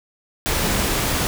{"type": "tone in noise", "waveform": "sine", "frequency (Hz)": 196, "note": "G3", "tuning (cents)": 0, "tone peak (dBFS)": -28, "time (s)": [0.64, 0.85], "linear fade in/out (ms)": 0, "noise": "pink", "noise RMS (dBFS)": -21, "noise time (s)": [0.46, 1.27], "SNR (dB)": -10, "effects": []}